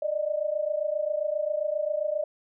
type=tone pair together; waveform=sine; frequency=590.5 / 618 Hz; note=D5 / D#5; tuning=+9 / -12 cents; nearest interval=minor second; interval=79 cents; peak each=-28 dBFS; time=0.02-2.24 s; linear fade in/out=5 ms; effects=none